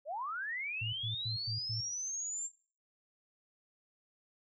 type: linear sweep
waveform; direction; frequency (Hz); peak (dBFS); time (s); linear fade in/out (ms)
sine; up; 542 to 7470; -36; 0.05-2.5; 50
type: tone bursts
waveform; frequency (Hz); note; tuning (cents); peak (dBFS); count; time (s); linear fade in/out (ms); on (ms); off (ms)
sine; 111.3; A2; +20; -37; 5; 0.81-1.81; 10; 120; 100
effects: noise-tail reverb RT60 0.4 s tail -18 dB re dry